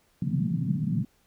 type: band-pass noise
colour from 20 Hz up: white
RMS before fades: -27 dBFS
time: 0.22-1.05 s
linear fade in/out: 5 ms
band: 120 to 220 Hz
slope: 48 dB/octave
effects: pink hiss -66 dBFS RMS until 1.26 s